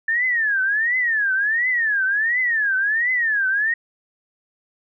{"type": "tone with vibrato", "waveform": "sine", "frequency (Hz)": 1760, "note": "A6", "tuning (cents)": 0, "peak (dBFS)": -17, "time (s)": [0.08, 3.74], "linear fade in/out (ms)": 5, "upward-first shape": "triangle", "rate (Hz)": 1.4, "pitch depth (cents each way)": 270, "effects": []}